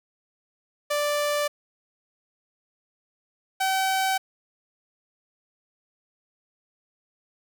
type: tone pair in turn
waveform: sawtooth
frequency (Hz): 587.3 / 765.2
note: D5 / G5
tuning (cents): 0 / -42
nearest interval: perfect fourth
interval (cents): 458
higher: second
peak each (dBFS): -19 / -18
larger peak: second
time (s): 0.9-1.48 / 3.6-4.18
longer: neither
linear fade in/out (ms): 10
effects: none